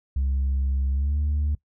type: tone with pitch glide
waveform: sine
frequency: 67.3 to 73.82 Hz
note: C2 to D2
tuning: +49 to +9 cents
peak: -19 dBFS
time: 0.16-1.55 s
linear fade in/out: 5 ms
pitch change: +160 cents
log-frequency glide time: 0.92-1.18 s
effects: noise-tail reverb RT60 0.1 s tail -21 dB re dry + tanh soft clip ceiling -19 dBFS